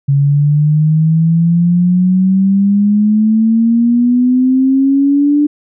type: exponential sweep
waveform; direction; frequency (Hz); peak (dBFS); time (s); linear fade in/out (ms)
sine; up; 138.59 to 296.3; -7; 0.08-5.47; 10
effects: none